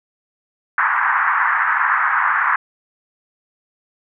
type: band-pass noise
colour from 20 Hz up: white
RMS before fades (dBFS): -17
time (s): 0.78-2.56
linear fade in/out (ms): 2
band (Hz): 920 to 1800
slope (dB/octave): 48
effects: none